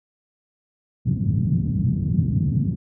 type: band-pass noise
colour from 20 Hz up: pink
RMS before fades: -21 dBFS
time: 1.05-2.76 s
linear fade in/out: 20 ms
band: 100 to 180 Hz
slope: 24 dB/octave
effects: none